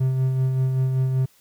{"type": "tone with tremolo", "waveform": "triangle", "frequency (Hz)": 130.81, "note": "C3", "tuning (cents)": 0, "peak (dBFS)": -15, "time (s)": [0, 1.26], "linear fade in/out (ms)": 10, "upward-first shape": "sine", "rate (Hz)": 5.2, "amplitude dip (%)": 35, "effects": ["white hiss -58 dBFS RMS until 1.4 s"]}